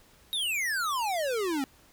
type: exponential sweep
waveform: square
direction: down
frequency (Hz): 3810 to 259.5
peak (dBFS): -28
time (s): 0.33-1.64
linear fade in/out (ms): 0
effects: pink hiss -59 dBFS RMS until 1.92 s